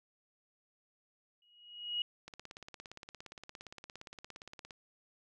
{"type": "tone with exponential growth", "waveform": "sine", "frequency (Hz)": 2897, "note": "F#7", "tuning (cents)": -37, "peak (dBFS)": -30, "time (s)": [1.42, 2.02], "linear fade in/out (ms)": 2, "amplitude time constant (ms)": 130}
{"type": "click train", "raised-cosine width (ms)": 0.2, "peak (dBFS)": -30, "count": 43, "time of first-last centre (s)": [2.28, 4.708], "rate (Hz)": 17.3}
{"effects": []}